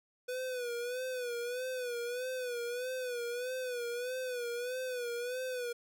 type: tone with vibrato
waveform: square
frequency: 493.9 Hz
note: B4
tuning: in tune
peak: -36 dBFS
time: 0.28-5.73 s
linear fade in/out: 10 ms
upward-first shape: sine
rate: 1.6 Hz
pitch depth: 74 cents each way
effects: none